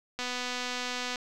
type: click train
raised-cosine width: 0.2 ms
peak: -17 dBFS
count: 241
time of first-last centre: 0.19-1.158 s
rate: 248 Hz
effects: none